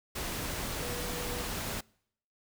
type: tone in noise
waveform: sine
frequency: 486.8 Hz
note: B4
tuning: 25 cents flat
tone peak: -41 dBFS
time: 0.81-1.42 s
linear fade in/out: 10 ms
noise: pink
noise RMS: -36 dBFS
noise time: 0.15-1.81 s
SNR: -8 dB
effects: noise-tail reverb RT60 0.7 s tail -26 dB re dry